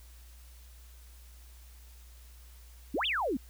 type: exponential two-way sweep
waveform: sine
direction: up then down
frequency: 225.2 to 3700 to 225.2 Hz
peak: -28 dBFS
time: 2.94-3.37 s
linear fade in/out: 5 ms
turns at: 3.06 s
effects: added 60 Hz sine -50 dBFS peak until 3.49 s + white hiss -60 dBFS RMS until 3.49 s